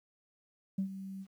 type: tone with ADSR envelope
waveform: sine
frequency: 192.8 Hz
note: G3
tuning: 28 cents flat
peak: -27 dBFS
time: 0.78-1.27 s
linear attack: 7 ms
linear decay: 93 ms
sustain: -13 dB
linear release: 58 ms
effects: tanh soft clip ceiling -25 dBFS + 11-bit